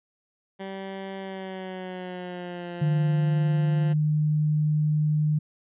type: tone with pitch glide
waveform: 15% pulse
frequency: 193.2 to 174.12 Hz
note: G3 to F3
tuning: -25 to -5 cents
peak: -27 dBFS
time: 0.59-3.94 s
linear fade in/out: 20 ms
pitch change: -180 cents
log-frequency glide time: 1.19-2.72 s
type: tone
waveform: sine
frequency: 151.9 Hz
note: D#3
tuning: 41 cents flat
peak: -20 dBFS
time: 2.81-5.39 s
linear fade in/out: 10 ms
effects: resampled to 8000 Hz